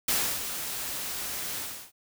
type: noise with ADSR envelope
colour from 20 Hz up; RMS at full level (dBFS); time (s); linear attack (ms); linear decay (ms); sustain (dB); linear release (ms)
white; -25; 0.08-1.92; 6; 310; -9; 340
effects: none